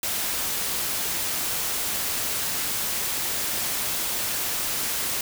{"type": "noise", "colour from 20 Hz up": "white", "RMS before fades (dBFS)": -27, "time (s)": [0.03, 5.21], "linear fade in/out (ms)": 2, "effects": []}